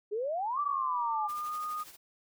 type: exponential two-way sweep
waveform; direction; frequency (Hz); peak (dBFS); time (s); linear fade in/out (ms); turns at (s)
sine; up then down; 400 to 1180 to 834; -30; 0.11-1.28; 20; 0.61
type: tone with pitch glide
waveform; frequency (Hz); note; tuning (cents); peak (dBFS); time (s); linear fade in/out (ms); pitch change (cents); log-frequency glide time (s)
sine; 1174.7 to 1230.3; D6 to D#6; 0 to -20; -33; 0.56-1.84; 20; +80; 1.09-1.56
type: noise with tremolo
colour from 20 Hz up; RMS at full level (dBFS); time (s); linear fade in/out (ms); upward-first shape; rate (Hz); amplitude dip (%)
white; -48; 1.28-1.97; 20; triangle; 12; 65
effects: none